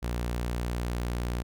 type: tone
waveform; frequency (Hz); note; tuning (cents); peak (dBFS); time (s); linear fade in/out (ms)
sawtooth; 59.7; A#1; +42; -25; 0.02-1.43; 20
effects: none